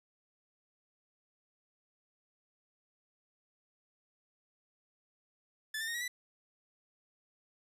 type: tone with pitch steps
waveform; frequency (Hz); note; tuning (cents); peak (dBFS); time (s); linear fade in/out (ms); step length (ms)
sawtooth; 1743 / 1798.2 / 1855.2 / 1914 / 1974.6; A6 / A6 / A#6 / A#6 / B6; -17 / +37 / -9 / +45 / -1; -32; 5.74-6.08; 5; 68
effects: resampled to 32000 Hz + 11-bit